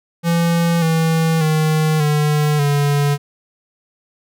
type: tone with pitch steps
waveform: square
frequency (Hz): 169.1 / 162.4 / 155.96 / 149.78 / 143.85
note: E3 / E3 / D#3 / D3 / D3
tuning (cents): +44 / -26 / +4 / +34 / -36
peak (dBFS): -14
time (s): 0.23-3.18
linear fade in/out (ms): 50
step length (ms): 590
effects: none